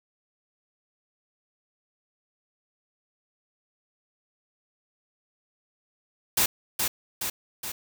white noise with echo, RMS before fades -22 dBFS, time 6.37-6.46 s, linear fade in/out 5 ms, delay 420 ms, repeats 3, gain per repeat -4 dB, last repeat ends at 7.72 s, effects none

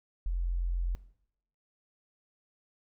sine tone, 43.65 Hz, F1, in tune, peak -28 dBFS, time 0.26-0.95 s, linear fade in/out 0 ms, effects noise-tail reverb RT60 0.7 s tail -18 dB re dry

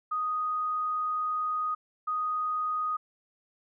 sine tone pair in turn, 1244.5 / 1244.5 Hz, D#6 / D#6, 0 / 0 cents, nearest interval unison, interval 0 cents, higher neither, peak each -27 / -27 dBFS, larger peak neither, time 0.11-1.75 / 2.07-2.97 s, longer first, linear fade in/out 10 ms, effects none

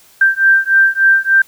sine beating tone pair, 1572 / 1575.4 Hz, G6 / G6, +4 / +8 cents, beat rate 3.4 Hz, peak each -11 dBFS, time 0.21-1.42 s, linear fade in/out 5 ms, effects white hiss -47 dBFS RMS until 1.47 s

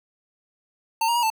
square tone with pitch steps, 900 / 941 / 956 / 885 Hz, A5 / A#5 / A#5 / A5, +39 / +16 / +43 / +10 cents, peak -20 dBFS, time 1.01-1.302 s, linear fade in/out 5 ms, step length 73 ms, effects none

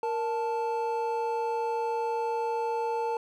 triangle tone pair together, 466.2 / 880 Hz, A#4 / A5, 0 / 0 cents, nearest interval major seventh, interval 1100 cents, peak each -28 dBFS, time 0.03-3.17 s, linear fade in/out 2 ms, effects none

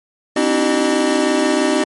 square tone cluster, 259.8 / 296.2 / 322.5 / 382.8 / 608 Hz, C4 / D4 / E4 / G4 / D#5, -12 / +15 / -38 / -41 / -40 cents, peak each -21 dBFS, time 0.36-1.84 s, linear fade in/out 5 ms, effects MP3 48 kbps

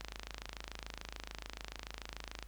click train, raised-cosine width 0.2 ms, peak -24 dBFS, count 66, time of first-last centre 0.01-2.426 s, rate 26.9 Hz, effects added 50 Hz sine -49 dBFS peak until 2.47 s + pink hiss -63 dBFS RMS until 2.47 s

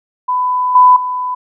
sine tone with level steps, 1000 Hz, B5, 21 cents sharp, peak -12 / -3 / -16 dBFS, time 0.28-1.35 s, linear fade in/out 10 ms, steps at 0.75 / 0.96 s, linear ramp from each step 5 ms, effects none

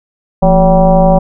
sine tone with frequency modulation, 370 Hz, F#4, in tune, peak -4 dBFS, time 0.42-1.19 s, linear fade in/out 10 ms, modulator 198 Hz, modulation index 2.2, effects none

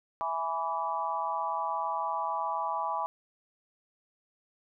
sine chord, E dominant seventh, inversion none, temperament equal with one note detuned, 659.3 / 830.6 / 987.8 / 1151.8 Hz, E5 / G#5 / B5 / D6, 0 / 0 / 0 / -34 cents, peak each -38 / -34 / -33 / -35 dBFS, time 0.21-3.06 s, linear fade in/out 0 ms, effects none

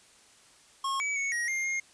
square tone with pitch steps, 1086 / 2284 / 2215 / 1890 / 2115 / 2132 Hz, C#6 / D7 / C#7 / A#6 / C7 / C7, -36 / -49 / -2 / +23 / +18 / +32 cents, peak -29 dBFS, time 0.84-1.8 s, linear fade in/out 5 ms, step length 160 ms, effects white hiss -58 dBFS RMS until 1.93 s + resampled to 22050 Hz

